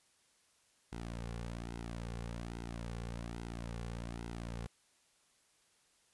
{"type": "tone with flanger", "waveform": "sawtooth", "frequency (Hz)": 57.9, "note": "A#1", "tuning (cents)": -11, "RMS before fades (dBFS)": -43, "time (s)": [0.92, 4.67], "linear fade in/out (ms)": 5, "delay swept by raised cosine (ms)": [1.7, 3.2], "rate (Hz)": 1.2, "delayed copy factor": -0.6, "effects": ["white hiss -71 dBFS RMS until 6.13 s", "resampled to 24000 Hz"]}